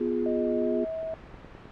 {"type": "chord", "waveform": "sine", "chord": "F diminished", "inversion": "second", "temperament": "equal", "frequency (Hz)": [246.9, 349.2, 415.3], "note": ["Cb4", "F4", "Ab4"], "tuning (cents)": [0, 0, 0], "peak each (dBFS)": -29, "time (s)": [0, 0.85], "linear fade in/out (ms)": 10}
{"type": "tone with pitch glide", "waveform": "sine", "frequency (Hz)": [622.3, 645], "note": ["D#5", "E5"], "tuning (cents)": [0, -38], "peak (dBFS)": -30, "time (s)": [0.26, 1.14], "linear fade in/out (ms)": 0, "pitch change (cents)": 62, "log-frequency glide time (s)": [0.55, 0.91]}
{"type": "click train", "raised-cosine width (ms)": 2, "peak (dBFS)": -32, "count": 7, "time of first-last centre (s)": [1.03, 1.655], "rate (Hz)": 9.6}
{"effects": ["pink hiss -47 dBFS RMS until 1.71 s", "low-pass 2000 Hz 12 dB/octave"]}